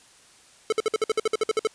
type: tone bursts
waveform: square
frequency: 436.7 Hz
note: A4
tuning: 13 cents flat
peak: -20 dBFS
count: 13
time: 0.7-1.672 s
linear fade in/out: 2 ms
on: 24 ms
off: 55 ms
effects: white hiss -54 dBFS RMS until 1.74 s + resampled to 22050 Hz